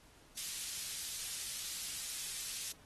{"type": "high-pass noise", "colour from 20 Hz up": "pink", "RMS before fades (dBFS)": -42, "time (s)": [0.37, 2.72], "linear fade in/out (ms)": 5, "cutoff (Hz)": 4000, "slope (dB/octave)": 12, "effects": ["pink hiss -63 dBFS RMS until 2.85 s", "AAC 32 kbps"]}